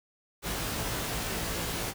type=noise with comb filter; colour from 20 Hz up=pink; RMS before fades=-33 dBFS; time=0.42-1.94 s; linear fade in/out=50 ms; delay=18 ms; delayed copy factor=+1; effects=none